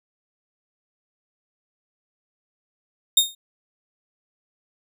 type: tone with exponential decay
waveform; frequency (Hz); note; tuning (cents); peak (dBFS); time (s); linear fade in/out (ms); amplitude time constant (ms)
sawtooth; 3686; A#7; -20; -7; 3.17-3.35; 5; 39
effects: none